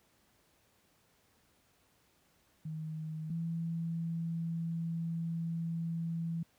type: tone pair in turn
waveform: sine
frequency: 157.2 / 166.03 Hz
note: D#3 / E3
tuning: +18 / +13 cents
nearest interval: minor second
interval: 95 cents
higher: second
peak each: -37 / -33 dBFS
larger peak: second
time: 2.65-3.3 / 3.3-6.43 s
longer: second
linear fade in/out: 5 ms
effects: pink hiss -70 dBFS RMS until 6.58 s + high-pass 60 Hz 12 dB/octave